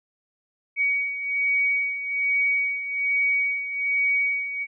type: beating tone pair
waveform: sine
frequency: 2254 / 2255.2 Hz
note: C#7 / C#7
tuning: +28 / +29 cents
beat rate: 1.2 Hz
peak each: -22 / -28 dBFS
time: 0.76-4.67 s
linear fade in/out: 50 ms
effects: none